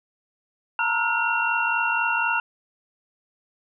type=tone cluster; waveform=sine; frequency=904 / 948 / 1321 / 1429 / 2738 Hz; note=A5 / A#5 / E6 / F6 / F7; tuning=+47 / +29 / +3 / +39 / -35 cents; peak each=-28 / -28 / -32 / -24 / -26 dBFS; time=0.79-2.4 s; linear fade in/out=2 ms; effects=none